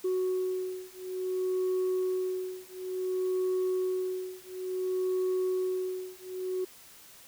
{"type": "beating tone pair", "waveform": "sine", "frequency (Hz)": [370, 370.57], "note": ["F#4", "F#4"], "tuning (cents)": [0, 3], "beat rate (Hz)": 0.57, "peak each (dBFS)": -30, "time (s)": [0.04, 6.65], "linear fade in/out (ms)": 10, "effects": ["tanh soft clip ceiling -24 dBFS", "white hiss -53 dBFS RMS until 7.27 s"]}